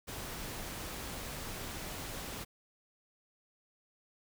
pink noise, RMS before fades -42 dBFS, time 0.07-2.45 s, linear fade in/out 20 ms, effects none

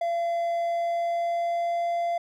triangle tone with pitch glide, 682 to 687.1 Hz, F5 to F5, -41 to -28 cents, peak -22 dBFS, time 0.01-2.18 s, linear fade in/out 5 ms, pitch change +13 cents, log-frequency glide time 0.57-1.87 s, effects none

